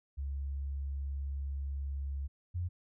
sine tone pair in turn, 69.3 / 87.95 Hz, C#2 / F2, 0 / +13 cents, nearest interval major third, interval 413 cents, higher second, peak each -34 / -32 dBFS, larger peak second, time 0.17-2.28 / 2.54-2.69 s, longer first, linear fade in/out 20 ms, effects none

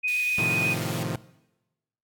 sine tone with vibrato, 2489 Hz, D#7, in tune, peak -23 dBFS, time 0.03-0.75 s, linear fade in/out 20 ms, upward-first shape triangle, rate 8.1 Hz, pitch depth 11 cents each way
pink high-pass noise, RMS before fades -40 dBFS, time 0.08-1.03 s, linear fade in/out 0 ms, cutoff 1900 Hz, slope 48 dB/octave
sawtooth chord, F dominant seventh, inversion first, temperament equal, 110 / 130.81 / 155.56 / 174.61 Hz, A2 / C3 / Eb3 / F3, 0 / 0 / 0 / 0 cents, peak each -29 dBFS, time 0.38-1.16 s, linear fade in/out 5 ms
effects noise-tail reverb RT60 1.0 s tail -20 dB re dry + AAC 64 kbps

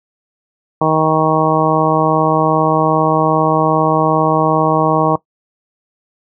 harmonic tone, 157.5 Hz, D#3, 21 cents sharp, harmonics 1 / 2 / 3 / 4 / 5 / 6 / 7, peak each -18 / -18 / -18 / -18 / -18 / -18 / -18 dBFS, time 0.81-5.16 s, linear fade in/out 5 ms, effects noise-tail reverb RT60 0.1 s tail -19 dB re dry

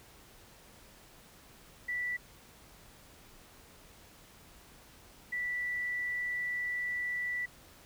sine tone bursts at uneven times, 1965 Hz, B6, 9 cents flat, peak -32 dBFS, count 2, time 1.88-2.17 / 5.32-7.46 s, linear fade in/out 10 ms, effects pink hiss -57 dBFS RMS until 7.85 s

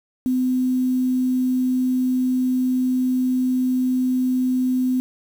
sine tone with quantisation, 254.7 Hz, C4, 46 cents flat, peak -17 dBFS, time 0.26-5 s, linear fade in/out 0 ms, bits 7, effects none

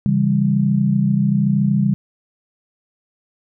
sine chord, C# diminished, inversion none, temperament just, 138.59 / 166.31 / 199.57 Hz, C#3 / E3 / G3, 0 / +16 / +31 cents, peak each -18 / -21 / -16 dBFS, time 0.06-1.94 s, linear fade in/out 0 ms, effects none

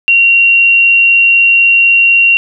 sine tone, 2752 Hz, F7, 26 cents flat, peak -4 dBFS, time 0.08-2.37 s, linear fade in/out 0 ms, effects none

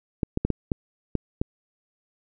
clicks, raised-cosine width 3 ms, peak -10 dBFS, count 7, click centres 0.232 / 0.374 / 0.45 / 0.503 / 0.718 / 1.153 / 1.415 s, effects none

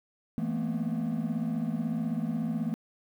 triangle tone cluster, 164.9 / 217.2 / 235.5 / 251.6 Hz, E3 / A3 / A#3 / B3, +1 / -22 / +18 / +32 cents, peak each -31 / -30 / -30 / -35 dBFS, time 0.38-2.74 s, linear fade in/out 0 ms, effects tanh soft clip ceiling -21 dBFS + 10-bit

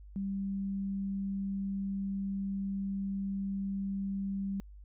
sine tone, 196 Hz, G3, in tune, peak -32 dBFS, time 0.16-4.6 s, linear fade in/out 0 ms, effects added 50 Hz sine -48 dBFS peak until 4.84 s

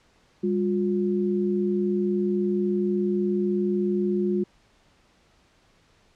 sine tone pair together, 200.3 / 356.7 Hz, G3 / F4, +38 / +37 cents, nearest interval minor seventh, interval 999 cents, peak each -24 dBFS, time 0.43-4.44 s, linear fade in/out 10 ms, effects pink hiss -61 dBFS RMS until 6.15 s + low-pass 6000 Hz 12 dB/octave

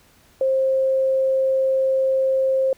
sine tone, 530 Hz, C5, 22 cents sharp, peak -16 dBFS, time 0.41-2.73 s, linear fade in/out 2 ms, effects pink hiss -55 dBFS RMS until 2.77 s

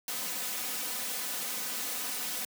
white noise with comb filter, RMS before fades -35 dBFS, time 0.08-2.45 s, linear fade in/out 2 ms, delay 4 ms, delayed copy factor +0.7, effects high-pass 150 Hz 12 dB/octave

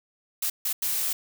blue noise bursts at uneven times, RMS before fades -27 dBFS, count 3, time 0.42-0.5 / 0.65-0.73 / 0.82-1.13 s, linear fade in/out 5 ms, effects none

